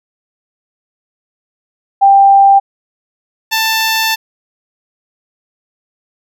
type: tone pair in turn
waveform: sine / 10% pulse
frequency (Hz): 790 / 886.8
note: G5 / A5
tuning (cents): +13 / +13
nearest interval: major second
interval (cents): 200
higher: second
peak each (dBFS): -3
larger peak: neither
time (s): 2.01-2.6 / 3.51-4.16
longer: second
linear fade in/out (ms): 20
effects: none